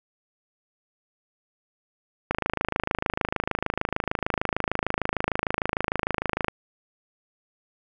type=click train; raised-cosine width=0.5 ms; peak=-8 dBFS; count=112; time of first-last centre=2.31-6.483 s; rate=26.6 Hz; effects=none

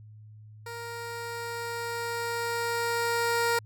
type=tone with level ramp; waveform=15% pulse; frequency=468.2 Hz; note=A#4; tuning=8 cents sharp; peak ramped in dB=-31 to -17 dBFS; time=0.66-3.59 s; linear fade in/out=5 ms; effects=added 107 Hz sine -46 dBFS peak until 3.65 s

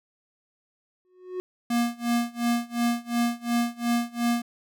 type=tone with exponential growth; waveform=triangle; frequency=366.4 Hz; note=F#4; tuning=17 cents flat; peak=-24 dBFS; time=1.05-1.4 s; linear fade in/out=0 ms; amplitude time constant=74 ms
type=tone with tremolo; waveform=square; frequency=237.1 Hz; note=A#3; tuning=30 cents sharp; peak=-21 dBFS; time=1.7-4.42 s; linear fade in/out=5 ms; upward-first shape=sine; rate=2.8 Hz; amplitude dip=95%
effects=none

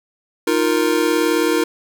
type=chord; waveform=square; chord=Eb suspended second; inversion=none; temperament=just; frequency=311.1 / 350 / 466.7 Hz; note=Eb4 / F4 / Bb4; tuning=0 / +4 / +2 cents; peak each=-20 dBFS; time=0.47-1.64 s; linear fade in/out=5 ms; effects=none

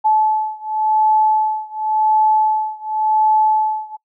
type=beating tone pair; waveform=sine; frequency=864 / 864.91 Hz; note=A5 / A5; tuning=-32 / -30 cents; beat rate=0.91 Hz; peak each=-16 / -17 dBFS; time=0.04-3.97 s; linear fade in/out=20 ms; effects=noise-tail reverb RT60 0.1 s tail -22 dB re dry

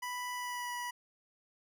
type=tone with pitch glide; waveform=25% pulse; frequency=987.8 to 975.3 Hz; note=B5 to B5; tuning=0 to -22 cents; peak=-33 dBFS; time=0.02-0.91 s; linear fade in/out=10 ms; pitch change=-22 cents; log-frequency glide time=0.35-0.7 s; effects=none

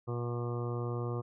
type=harmonic tone; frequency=120 Hz; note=B2; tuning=49 cents flat; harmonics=1 / 2 / 3 / 4 / 5 / 6 / 7 / 8 / 9 / 10; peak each=-34 / -45 / -40 / -41 / -52 / -49 / -54 / -55 / -47 / -48 dBFS; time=0.07-1.22 s; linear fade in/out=20 ms; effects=none

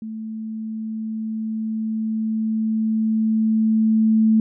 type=tone with level ramp; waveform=sine; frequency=220 Hz; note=A3; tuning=in tune; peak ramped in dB=-28 to -12 dBFS; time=0.02-4.4 s; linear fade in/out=2 ms; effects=none

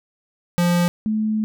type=tone pair in turn; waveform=square / sine; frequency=174.61 / 216.2 Hz; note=F3 / A3; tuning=0 / -30 cents; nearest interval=major third; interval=370 cents; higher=second; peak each=-16 / -18 dBFS; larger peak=first; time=0.58-0.88 / 1.06-1.44 s; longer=second; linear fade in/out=0 ms; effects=none

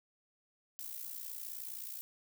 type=noise with amplitude modulation; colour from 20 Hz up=violet; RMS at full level=-41 dBFS; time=0.79-2.01 s; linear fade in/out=0 ms; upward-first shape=sine; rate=59.4 Hz; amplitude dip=70%; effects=none

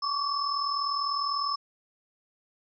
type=tone cluster; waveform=sine; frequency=1111 / 1151 / 5250 Hz; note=C#6 / D6 / E8; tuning=+4 / -35 / -8 cents; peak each=-31 dBFS; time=0.02-1.56 s; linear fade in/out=10 ms; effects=none

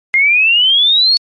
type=exponential sweep; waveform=sine; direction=up; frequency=2093 to 4435 Hz; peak=-7 dBFS; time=0.14-1.17 s; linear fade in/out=0 ms; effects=MP3 48 kbps

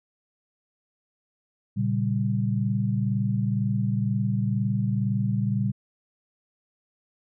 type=chord; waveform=sine; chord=G diminished; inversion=first; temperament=equal; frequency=116.54 / 138.59 / 196 Hz; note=Bb2 / Db3 / G3; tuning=0 / 0 / 0 cents; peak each=-25 / -29 / -26 dBFS; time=1.76-5.72 s; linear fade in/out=20 ms; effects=none

